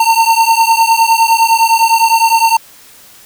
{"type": "beating tone pair", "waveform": "square", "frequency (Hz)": [903, 912.8], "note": ["A5", "A#5"], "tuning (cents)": [45, -37], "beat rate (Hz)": 9.8, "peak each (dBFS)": -11, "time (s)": [0, 2.57], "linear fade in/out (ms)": 5, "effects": ["white hiss -40 dBFS RMS until 3.25 s"]}